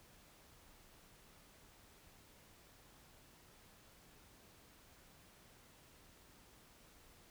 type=silence; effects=pink hiss -64 dBFS RMS until 7.3 s